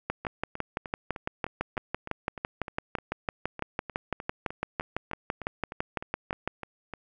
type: two click trains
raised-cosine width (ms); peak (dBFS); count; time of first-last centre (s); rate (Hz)
0.5; -13 / -22; 39 / 23; 0.1-6.476 / 0.25-6.937; 5.96 / 3.29
effects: none

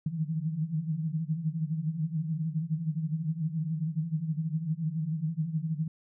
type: tone cluster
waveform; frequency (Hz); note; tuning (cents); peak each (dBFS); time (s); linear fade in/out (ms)
sine; 148.7 / 154.3 / 161.4 / 173.4; D3 / D#3 / E3 / F3; +22 / -14 / -36 / -12; -38 / -34 / -31 / -39; 0.06-5.88; 5
effects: none

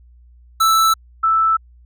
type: tone pair in turn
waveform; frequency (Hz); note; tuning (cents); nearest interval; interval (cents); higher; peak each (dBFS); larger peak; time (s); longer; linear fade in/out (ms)
square / sine; 1319 / 1319; E6 / E6; +1 / +1; unison; 0; neither; -12; neither; 0.6-0.94 / 1.23-1.57; neither; 10
effects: added 60 Hz sine -44 dBFS peak until 1.85 s

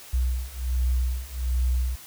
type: beating tone pair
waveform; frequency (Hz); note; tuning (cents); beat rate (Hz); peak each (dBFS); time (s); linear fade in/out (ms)
sine; 61.74 / 63.04; B1 / B1; 0 / +36; 1.3; -26 / -25; 0.13-1.96; 10
effects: white hiss -45 dBFS RMS until 2.06 s

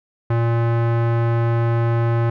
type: tone with low-pass filter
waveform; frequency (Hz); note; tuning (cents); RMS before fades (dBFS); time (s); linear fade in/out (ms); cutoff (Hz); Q
square; 116.54; A#2; 0; -18; 0.3-2.3; 5; 1500; 1
effects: none

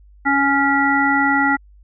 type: harmonic tone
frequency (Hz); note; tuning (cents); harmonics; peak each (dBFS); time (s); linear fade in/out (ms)
278.6; C#4; +9; 1 / 3 / 5 / 7; -19 / -19 / -19 / -19; 0.25-1.57; 20
effects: added 50 Hz sine -44 dBFS peak until 1.83 s

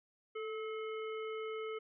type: harmonic tone with a mistuned harmonic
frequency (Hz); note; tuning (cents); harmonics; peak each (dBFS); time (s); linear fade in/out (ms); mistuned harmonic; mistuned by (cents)
430.6; A4; -37; 1 / 3 / 5 / 7; -39 / -47 / -50 / -55; 0.35-1.79; 10; 1; +36
effects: none

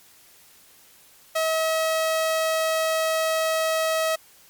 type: tone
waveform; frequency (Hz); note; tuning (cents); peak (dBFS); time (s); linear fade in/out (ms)
sawtooth; 641; E5; -49; -17; 1.35-4.16; 10
effects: white hiss -53 dBFS RMS until 4.49 s + MP3 96 kbps

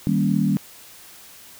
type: chord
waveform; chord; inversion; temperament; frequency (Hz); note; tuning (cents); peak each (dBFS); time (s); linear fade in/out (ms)
sine; Eb dominant seventh; none; equal; 155.56 / 196 / 233.1 / 277.2; Eb3 / G3 / Bb3 / Db4; 0 / 0 / 0 / 0; -23 / -20 / -24 / -25; 0.07-0.57; 0
effects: white hiss -45 dBFS RMS until 1.59 s

